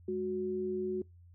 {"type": "tone pair together", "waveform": "sine", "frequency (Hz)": [207.7, 368.3], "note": ["G#3", "F#4"], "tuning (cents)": [0, -8], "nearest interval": "minor seventh", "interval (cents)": 992, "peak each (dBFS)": [-39, -32], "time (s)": [0.08, 1.02], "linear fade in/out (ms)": 5, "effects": ["noise-tail reverb RT60 0.2 s tail -25 dB re dry", "added 87 Hz sine -54 dBFS peak until 1.34 s"]}